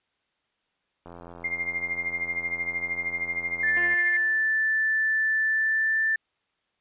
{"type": "click train", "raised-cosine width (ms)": 1, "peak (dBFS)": -29, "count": 249, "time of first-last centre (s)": [1.06, 3.94], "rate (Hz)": 86.1}
{"type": "tone with tremolo", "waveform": "sine", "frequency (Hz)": 2111, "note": "C7", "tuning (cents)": 15, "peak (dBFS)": -23, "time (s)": [1.44, 4.17], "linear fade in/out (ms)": 5, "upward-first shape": "triangle", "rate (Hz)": 13, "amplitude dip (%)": 85}
{"type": "tone with pitch glide", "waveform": "sine", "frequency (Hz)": [1760, 1771.2], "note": ["A6", "A6"], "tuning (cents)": [0, 11], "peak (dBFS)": -21, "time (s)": [3.63, 6.16], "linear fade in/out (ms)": 5, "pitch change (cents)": 11, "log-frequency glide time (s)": [5.44, 6.04]}
{"type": "tone with exponential decay", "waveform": "20% pulse", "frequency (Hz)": 349.2, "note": "F4", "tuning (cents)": 0, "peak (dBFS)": -29, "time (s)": [3.77, 5.11], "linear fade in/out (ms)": 0, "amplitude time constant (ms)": 290}
{"effects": ["white hiss -74 dBFS RMS until 6.8 s", "resampled to 8000 Hz"]}